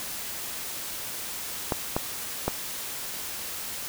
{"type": "clicks", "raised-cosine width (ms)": 1, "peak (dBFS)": -10, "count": 3, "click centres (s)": [1.722, 1.965, 2.48], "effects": ["white hiss -35 dBFS RMS until 3.88 s"]}